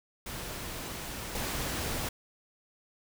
pink noise with level steps, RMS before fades -39 / -34 dBFS, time 0.26-2.09 s, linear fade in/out 5 ms, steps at 1.35 s, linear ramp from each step 2 ms, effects none

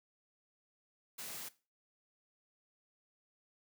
white high-pass noise, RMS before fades -45 dBFS, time 1.18-1.49 s, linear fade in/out 10 ms, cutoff 110 Hz, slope 48 dB/octave, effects noise-tail reverb RT60 0.3 s tail -17 dB re dry

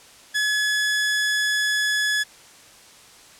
sawtooth tone, 1700 Hz, G#6, 40 cents sharp, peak -16 dBFS, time 0.34-2.24 s, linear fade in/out 20 ms, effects white hiss -48 dBFS RMS until 3.39 s + low-pass 9000 Hz 12 dB/octave

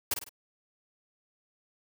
white noise with echo, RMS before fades -28 dBFS, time 0.11-0.14 s, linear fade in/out 5 ms, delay 51 ms, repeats 3, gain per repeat -7 dB, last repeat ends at 0.293 s, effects none

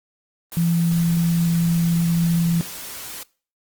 sine tone in noise, 168.5 Hz, E3, 38 cents sharp, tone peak -16 dBFS, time 0.57-2.61 s, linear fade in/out 0 ms, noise white, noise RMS -34 dBFS, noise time 0.52-3.23 s, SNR +15 dB, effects noise-tail reverb RT60 0.4 s tail -22 dB re dry + Opus 24 kbps

